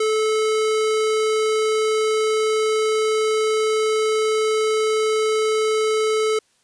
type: tone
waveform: square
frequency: 434.6 Hz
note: A4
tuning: 21 cents flat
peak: -18 dBFS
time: 0-6.39 s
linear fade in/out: 5 ms
effects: white hiss -62 dBFS RMS until 6.63 s + resampled to 22050 Hz